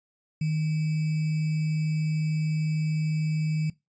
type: tone with sample-and-hold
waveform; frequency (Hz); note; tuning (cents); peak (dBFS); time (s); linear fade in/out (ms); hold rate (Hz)
sine; 155.56; D#3; 0; -23; 0.41-3.7; 5; 2450
effects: noise-tail reverb RT60 0.2 s tail -20 dB re dry + resampled to 16000 Hz